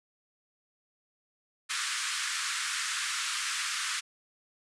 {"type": "band-pass noise", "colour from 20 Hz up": "pink", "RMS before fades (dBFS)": -33, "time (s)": [1.69, 4.01], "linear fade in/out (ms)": 20, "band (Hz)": [1200, 9600], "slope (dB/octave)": 48, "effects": []}